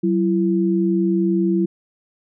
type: tone pair together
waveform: sine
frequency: 188.7 / 336.2 Hz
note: F#3 / E4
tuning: +34 / +34 cents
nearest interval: minor seventh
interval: 1000 cents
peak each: -18 dBFS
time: 0.03-1.66 s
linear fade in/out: 10 ms
effects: none